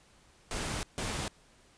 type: noise bursts at uneven times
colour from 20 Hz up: pink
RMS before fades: -35 dBFS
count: 2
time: 0.51-0.83 / 0.98-1.28 s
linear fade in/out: 0 ms
effects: pink hiss -62 dBFS RMS until 1.77 s + resampled to 22050 Hz